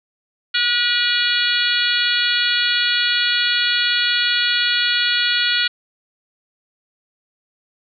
harmonic tone, 482.7 Hz, B4, 40 cents flat, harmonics 3 / 4 / 5 / 6 / 7 / 8 / 9, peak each -21 / -26 / -26 / -23 / -22 / -25 / -23 dBFS, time 0.54-5.68 s, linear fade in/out 10 ms, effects none

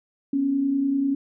sine tone pair together, 246.9 / 277.1 Hz, B3 / C#4, 0 / -1 cents, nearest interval major second, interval 199 cents, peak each -30 / -20 dBFS, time 0.33-1.15 s, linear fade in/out 5 ms, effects none

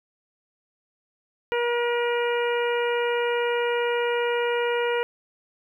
harmonic tone, 477.6 Hz, A#4, 42 cents sharp, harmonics 1 / 2 / 3 / 4 / 5 / 6, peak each -23 / -30 / -32 / -34 / -34 / -36 dBFS, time 1.52-5.03 s, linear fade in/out 0 ms, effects 10-bit

